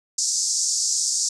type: band-pass noise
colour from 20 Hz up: white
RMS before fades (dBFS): -23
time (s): 0.18-1.29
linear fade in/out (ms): 5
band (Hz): 5000 to 7800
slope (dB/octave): 48
effects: none